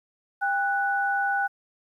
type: tone pair together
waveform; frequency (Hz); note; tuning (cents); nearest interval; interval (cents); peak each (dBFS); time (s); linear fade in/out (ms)
sine; 797 / 1482.1; G5 / F#6; +28 / +2; major seventh; 1074; -25; 0.41-1.48; 20
effects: 10-bit